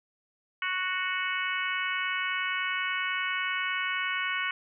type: harmonic tone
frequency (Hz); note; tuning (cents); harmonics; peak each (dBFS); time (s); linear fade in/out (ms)
369.7; F#4; -1; 3 / 4 / 5 / 6 / 7 / 8; -35 / -33 / -36 / -33 / -39 / -37; 0.62-4.51; 2
effects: none